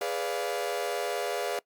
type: chord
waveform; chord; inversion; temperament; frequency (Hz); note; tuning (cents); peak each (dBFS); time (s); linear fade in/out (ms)
40% pulse; G# diminished seventh; none; equal with one note detuned; 415.3 / 493.9 / 578.6 / 698.5; G#4 / B4 / D5 / F5; 0 / 0 / -26 / 0; -34; 0.01-1.59; 2
effects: noise-tail reverb RT60 0.1 s tail -22 dB re dry + Opus 48 kbps